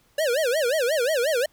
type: tone with vibrato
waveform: square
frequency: 550 Hz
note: C#5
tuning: 14 cents flat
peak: -21 dBFS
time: 0.18-1.46 s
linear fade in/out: 5 ms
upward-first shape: sine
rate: 5.6 Hz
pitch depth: 280 cents each way
effects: pink hiss -62 dBFS RMS until 1.52 s